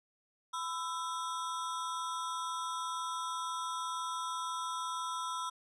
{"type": "ring-modulated tone", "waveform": "square", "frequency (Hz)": 1166, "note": "D6", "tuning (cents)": -13, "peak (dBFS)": -33, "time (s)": [0.53, 5.5], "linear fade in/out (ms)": 10, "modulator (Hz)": 163, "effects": ["resampled to 24000 Hz"]}